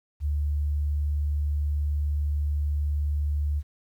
sine tone, 73.42 Hz, D2, in tune, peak -23 dBFS, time 0.2-3.63 s, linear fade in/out 50 ms, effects 10-bit

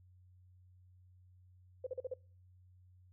sine tone bursts, 511 Hz, C5, 41 cents flat, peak -36 dBFS, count 5, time 1.84-2.139 s, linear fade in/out 5 ms, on 27 ms, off 41 ms, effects noise-tail reverb RT60 0.4 s tail -24 dB re dry + added 91 Hz sine -60 dBFS peak until 3.12 s

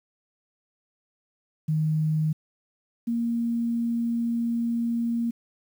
sine tone pair in turn, 155.56 / 233.5 Hz, D#3 / A#3, 0 / +3 cents, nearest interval perfect fifth, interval 703 cents, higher second, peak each -21 / -23 dBFS, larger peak first, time 1.68-2.33 / 3.07-5.31 s, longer second, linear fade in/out 10 ms, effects 9-bit

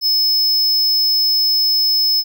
square tone with amplitude modulation, 5200 Hz, E8, 24 cents flat, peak -12 dBFS, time 0.01-2.24 s, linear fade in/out 50 ms, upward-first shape sine, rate 252 Hz, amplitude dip 25%, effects none

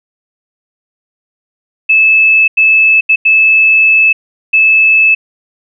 sine tone bursts at uneven times, 2612 Hz, E7, 17 cents flat, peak -4 dBFS, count 5, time 1.89-2.48 / 2.57-3.01 / 3.09-3.16 / 3.25-4.13 / 4.53-5.15 s, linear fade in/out 10 ms, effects none

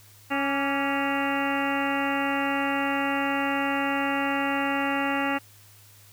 harmonic tone with a mistuned harmonic, 277.2 Hz, C#4, in tune, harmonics 1 / 2 / 3 / 4 / 5 / 6 / 7 / 8 / 9 / 10, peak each -28 / -33 / -30 / -35 / -33 / -37 / -33 / -39 / -39 / -34 dBFS, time 0.3-5.39 s, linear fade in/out 20 ms, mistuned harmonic 4, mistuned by +68 cents, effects added 102 Hz sine -54 dBFS peak until 6.12 s + white hiss -54 dBFS RMS until 6.12 s

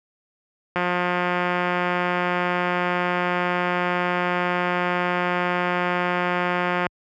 click train, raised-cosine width 0.5 ms, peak -8 dBFS, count 1088, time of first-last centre 0.76-6.867 s, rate 178 Hz, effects high-pass 60 Hz 12 dB/octave

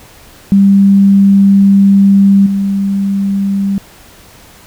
sine tone with level steps, 197.4 Hz, G3, 12 cents sharp, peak -3 / -10 dBFS, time 0.52-3.78 s, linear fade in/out 0 ms, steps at 2.46 s, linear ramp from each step 5 ms, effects pink hiss -39 dBFS RMS until 4.66 s

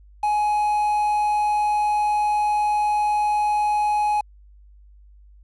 triangle tone with quantisation, 838 Hz, G#5, 15 cents sharp, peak -16 dBFS, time 0.23-4.21 s, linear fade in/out 5 ms, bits 7, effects added 50 Hz sine -46 dBFS peak until 5.43 s + resampled to 22050 Hz

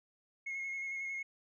sine tone with vibrato, 2165 Hz, C#7, 41 cents flat, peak -35 dBFS, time 0.46-1.23 s, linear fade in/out 10 ms, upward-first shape square, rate 11 Hz, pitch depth 16 cents each way, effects tanh soft clip ceiling -35 dBFS

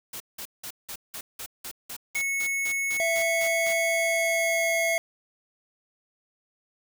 white noise bursts, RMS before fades -37 dBFS, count 15, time 0.13-3.73 s, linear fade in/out 5 ms, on 72 ms, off 180 ms
square tone with pitch glide, 2200 to 2165 Hz, C#7 to C#7, -14 to -41 cents, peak -26 dBFS, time 2.15-4.98 s, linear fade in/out 5 ms, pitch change -27 cents, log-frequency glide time 3.85-4.78 s
square tone, 666 Hz, E5, 18 cents sharp, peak -26 dBFS, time 3-4.98 s, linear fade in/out 0 ms
effects none

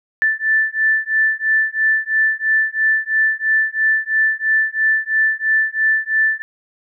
sine beating tone pair, 1760 / 1763 Hz, A6 / A6, 0 / +3 cents, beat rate 3 Hz, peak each -17 dBFS, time 0.22-6.42 s, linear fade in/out 0 ms, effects none

